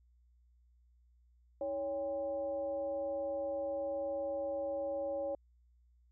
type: tone with frequency modulation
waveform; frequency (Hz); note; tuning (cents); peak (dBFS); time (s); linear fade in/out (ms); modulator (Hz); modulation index
sine; 559; C#5; +14; -34; 1.61-5.35; 2; 239; 0.5
effects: added 60 Hz sine -64 dBFS peak until 6.11 s